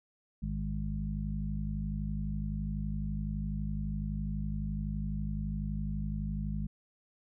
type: harmonic tone with a mistuned harmonic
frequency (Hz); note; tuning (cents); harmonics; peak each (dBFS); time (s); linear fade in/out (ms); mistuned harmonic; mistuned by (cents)
51.91; G#1; 0; 1 / 2 / 3 / 4; -35 / -44 / -37 / -38; 0.42-6.67; 10; 1; +80
effects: none